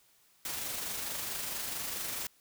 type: noise with amplitude modulation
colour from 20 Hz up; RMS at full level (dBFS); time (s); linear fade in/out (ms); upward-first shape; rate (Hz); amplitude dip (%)
white; -36; 0.45-2.27; 2; sine; 24.5; 30
effects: white hiss -66 dBFS RMS until 2.4 s